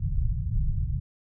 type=low-pass noise; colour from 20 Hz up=pink; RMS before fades=-26 dBFS; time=0-1 s; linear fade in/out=10 ms; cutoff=150 Hz; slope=48 dB/octave; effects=none